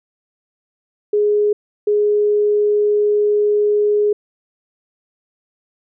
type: tone bursts at uneven times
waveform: sine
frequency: 416.5 Hz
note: G#4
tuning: 5 cents sharp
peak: -12 dBFS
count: 2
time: 1.13-1.53 / 1.87-4.13 s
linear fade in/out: 5 ms
effects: none